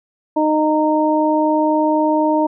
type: harmonic tone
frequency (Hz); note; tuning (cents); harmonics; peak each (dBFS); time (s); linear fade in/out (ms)
308; D#4; -17; 1 / 2 / 3; -16 / -18 / -18; 0.36-2.47; 10
effects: none